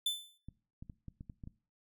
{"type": "tone with exponential decay", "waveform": "45% pulse", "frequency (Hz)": 3520, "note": "A7", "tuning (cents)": 0, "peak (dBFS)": -28, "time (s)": [0.06, 0.38], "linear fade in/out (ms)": 5, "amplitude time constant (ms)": 69}
{"type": "clicks", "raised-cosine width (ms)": 5, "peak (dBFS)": -34, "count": 8, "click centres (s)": [0.486, 0.825, 0.898, 1.083, 1.209, 1.298, 1.438, 1.474]}
{"effects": ["noise-tail reverb RT60 0.4 s tail -20 dB re dry"]}